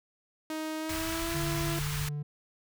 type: tone with pitch glide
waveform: sawtooth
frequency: 313.4 to 335.9 Hz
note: D#4 to E4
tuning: +13 to +33 cents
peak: -29 dBFS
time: 0.5-1.79 s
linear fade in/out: 2 ms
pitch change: +120 cents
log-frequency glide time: 0.79-1.35 s
type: band-stop noise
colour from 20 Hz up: pink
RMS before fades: -36 dBFS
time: 0.89-2.09 s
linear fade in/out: 5 ms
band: 130 to 1000 Hz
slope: 24 dB/octave
type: tone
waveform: triangle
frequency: 147 Hz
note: D3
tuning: 2 cents sharp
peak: -30 dBFS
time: 1.34-2.23 s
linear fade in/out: 10 ms
effects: none